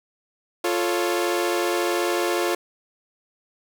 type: chord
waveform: sawtooth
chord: F augmented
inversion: none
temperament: equal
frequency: 349.2 / 440 / 554.4 Hz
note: F4 / A4 / C#5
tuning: 0 / 0 / 0 cents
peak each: -19 / -24 / -24 dBFS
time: 0.64-2.55 s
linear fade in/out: 5 ms
effects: none